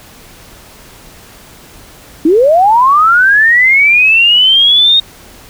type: linear sweep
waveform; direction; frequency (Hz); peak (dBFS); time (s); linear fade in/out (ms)
sine; up; 293.7 to 3729; -4; 2.25-5; 5
effects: pink hiss -37 dBFS RMS until 5.49 s